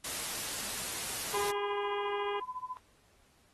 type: noise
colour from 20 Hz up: white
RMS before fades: -37 dBFS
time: 0.04-1.51 s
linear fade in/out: 5 ms
type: harmonic tone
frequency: 407.7 Hz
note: G#4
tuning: 32 cents flat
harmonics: 1 / 2 / 3 / 4 / 5 / 6 / 7 / 8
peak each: -34 / -40 / -44 / -46 / -48 / -50 / -51 / -52 dBFS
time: 1.34-2.4 s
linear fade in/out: 5 ms
type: tone with tremolo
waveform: sine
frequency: 1010 Hz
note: B5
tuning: 39 cents sharp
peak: -34 dBFS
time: 1.34-2.77 s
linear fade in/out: 0 ms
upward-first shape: sine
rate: 14 Hz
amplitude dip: 90%
effects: pink hiss -67 dBFS RMS until 3.53 s + AAC 32 kbps